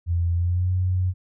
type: tone with pitch glide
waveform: sine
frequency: 85.6 to 91.74 Hz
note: F2 to F#2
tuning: -34 to -14 cents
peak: -19 dBFS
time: 0.06-1.14 s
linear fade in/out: 50 ms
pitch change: +120 cents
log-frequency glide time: 0.34-0.71 s
effects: none